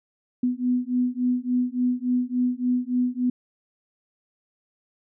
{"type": "beating tone pair", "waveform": "sine", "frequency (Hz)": [246.9, 250.4], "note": ["B3", "B3"], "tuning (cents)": [0, 24], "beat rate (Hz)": 3.5, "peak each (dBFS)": -24, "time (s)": [0.43, 3.3], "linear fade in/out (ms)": 5, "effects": []}